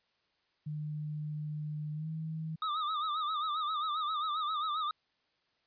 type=tone with pitch glide; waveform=sine; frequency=151.2 to 159.08 Hz; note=D#3 to D#3; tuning=-49 to +39 cents; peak=-35 dBFS; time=0.66-2.56 s; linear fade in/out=10 ms; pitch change=+88 cents; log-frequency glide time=1.94-2.08 s
type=tone with vibrato; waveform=square; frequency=1232 Hz; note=D#6; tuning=17 cents flat; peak=-32 dBFS; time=2.62-4.91 s; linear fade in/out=2 ms; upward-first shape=sine; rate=7.5 Hz; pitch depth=89 cents each way
effects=white hiss -75 dBFS RMS until 5.66 s + resampled to 11025 Hz